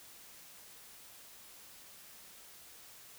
silence, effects white hiss -55 dBFS RMS until 3.18 s

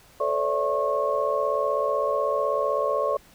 sine tone cluster, 438.2 / 518 / 574 / 653 / 1089 Hz, A4 / C5 / D5 / E5 / C#6, -7 / -17 / -40 / -17 / -31 cents, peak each -29 / -31 / -25 / -32 / -27 dBFS, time 0.2-3.17 s, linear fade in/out 5 ms, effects pink hiss -54 dBFS RMS until 3.34 s

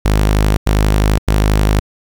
sawtooth tone bursts, 51.8 Hz, G#1, 4 cents flat, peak -6 dBFS, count 3, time 0.05-1.796 s, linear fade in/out 5 ms, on 520 ms, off 93 ms, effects 8-bit

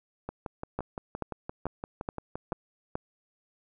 two click trains, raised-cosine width 1 ms, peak -21 / -17 dBFS, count 14 / 6, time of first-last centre 0.29-2.528 / 0.79-2.955 s, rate 5.81 / 2.31 Hz, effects none

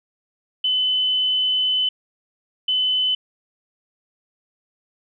sine tone bursts at uneven times, 3023 Hz, F#7, 36 cents sharp, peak -17 dBFS, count 2, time 0.64-1.89 / 2.68-3.15 s, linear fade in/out 5 ms, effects none

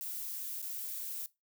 violet noise with dropouts, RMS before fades -40 dBFS, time 0.01-1.26 s, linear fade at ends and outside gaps 0 ms, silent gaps 0.618-0.626 s, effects noise-tail reverb RT60 0.2 s tail -19 dB re dry

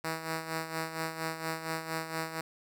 5% pulse tone with tremolo, 161.4 Hz, E3, 36 cents flat, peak -20 dBFS, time 0.04-2.41 s, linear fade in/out 5 ms, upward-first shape sine, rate 4.3 Hz, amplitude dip 65%, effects none

